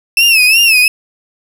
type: tone with vibrato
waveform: 35% pulse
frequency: 2637 Hz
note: E7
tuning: in tune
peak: -4 dBFS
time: 0.17-0.88 s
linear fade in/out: 2 ms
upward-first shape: sine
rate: 2.8 Hz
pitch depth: 110 cents each way
effects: none